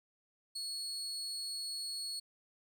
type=tone with amplitude modulation; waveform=35% pulse; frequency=4351 Hz; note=C#8; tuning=33 cents flat; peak=-35 dBFS; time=0.55-2.2 s; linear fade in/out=10 ms; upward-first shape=sine; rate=224 Hz; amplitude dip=40%; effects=none